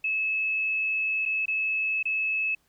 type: tone with dropouts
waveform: sine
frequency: 2596 Hz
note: E7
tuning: 27 cents flat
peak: -24 dBFS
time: 0.04-2.55 s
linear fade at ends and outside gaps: 5 ms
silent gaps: 1.254-1.259 / 1.457-1.48 / 2.029-2.054 s
effects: pink hiss -68 dBFS RMS until 2.68 s